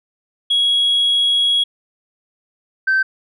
sine tone pair in turn, 3322 / 1549.3 Hz, G#7 / G6, 0 / -21 cents, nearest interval octave + minor second, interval 1321 cents, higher first, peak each -11 dBFS, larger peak neither, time 0.5-1.64 / 2.87-3.03 s, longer first, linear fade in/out 10 ms, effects tanh soft clip ceiling -10 dBFS

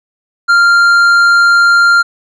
sine tone with tanh clipping, 1393 Hz, F6, 5 cents flat, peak -6 dBFS, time 0.48-2.03 s, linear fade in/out 20 ms, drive 8 dB, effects none

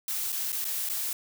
blue noise with dropouts, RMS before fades -31 dBFS, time 0.08-1.13 s, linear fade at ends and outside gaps 2 ms, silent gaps 0.321-0.326 / 0.521-0.527 / 0.644-0.651 / 0.89-0.897 s, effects none

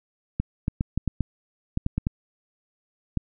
clicks, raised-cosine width 5 ms, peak -11 dBFS, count 11, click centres 0.4 / 0.681 / 0.809 / 0.976 / 1.077 / 1.207 / 1.774 / 1.864 / 1.98 / 2.069 / 3.173 s, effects none

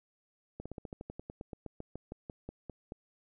slowing click train, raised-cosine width 2 ms, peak -28 dBFS, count 20, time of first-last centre 0.6-2.921 s, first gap 56 ms, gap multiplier 1.08, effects none

